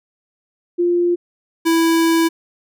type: tone pair in turn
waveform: sine / square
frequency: 349.2 / 329.6 Hz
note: F4 / E4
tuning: 0 / 0 cents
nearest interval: minor second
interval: 100 cents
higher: first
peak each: -13 dBFS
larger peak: neither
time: 0.78-1.16 / 1.65-2.29 s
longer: second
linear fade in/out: 20 ms
effects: none